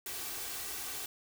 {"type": "noise with comb filter", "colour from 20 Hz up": "white", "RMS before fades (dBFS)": -40, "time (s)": [0.06, 1.06], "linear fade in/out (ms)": 2, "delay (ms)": 2.6, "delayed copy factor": 0.55, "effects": []}